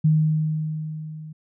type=tone with level ramp; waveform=sine; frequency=155.56 Hz; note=D#3; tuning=in tune; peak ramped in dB=-13 to -35 dBFS; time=0.04-1.33 s; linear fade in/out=10 ms; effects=none